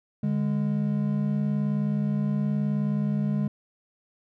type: tone pair together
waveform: triangle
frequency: 146.83 / 205.9 Hz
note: D3 / G#3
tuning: 0 / -15 cents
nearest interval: tritone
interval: 585 cents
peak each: -25 / -23 dBFS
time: 0.23-3.48 s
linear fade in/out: 5 ms
effects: none